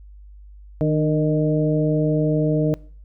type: harmonic tone with a mistuned harmonic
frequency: 154.2 Hz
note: D#3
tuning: 15 cents flat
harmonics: 1 / 2 / 3 / 4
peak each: -19 / -22 / -24 / -25 dBFS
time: 0.81-2.74 s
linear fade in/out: 0 ms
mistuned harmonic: 2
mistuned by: -37 cents
effects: noise-tail reverb RT60 0.5 s tail -23 dB re dry + added 50 Hz sine -40 dBFS peak until 3.04 s